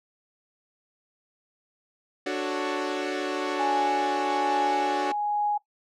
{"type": "chord", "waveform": "sawtooth", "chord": "D major seventh", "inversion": "none", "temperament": "equal", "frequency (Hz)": [293.7, 370, 440, 554.4], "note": ["D4", "F#4", "A4", "C#5"], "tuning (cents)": [0, 0, 0, 0], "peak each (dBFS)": [-27, -26, -31, -30], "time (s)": [2.26, 5.12], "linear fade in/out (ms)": 5}
{"type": "tone with tremolo", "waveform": "sine", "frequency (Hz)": 830.6, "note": "G#5", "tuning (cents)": 0, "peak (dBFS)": -22, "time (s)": [3.59, 5.58], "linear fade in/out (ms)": 10, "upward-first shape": "triangle", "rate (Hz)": 1.2, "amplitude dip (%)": 45}
{"effects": ["noise-tail reverb RT60 0.1 s tail -17 dB re dry", "low-pass 5000 Hz 12 dB/octave"]}